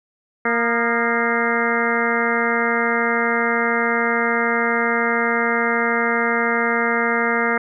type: harmonic tone with a mistuned harmonic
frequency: 233.1 Hz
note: A#3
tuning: in tune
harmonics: 1 / 2 / 3 / 4 / 5 / 6 / 7 / 8 / 9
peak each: -25 / -23 / -27 / -28 / -26 / -25 / -26 / -26 / -25 dBFS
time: 0.45-7.58 s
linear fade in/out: 5 ms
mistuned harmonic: 5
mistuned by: +74 cents
effects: none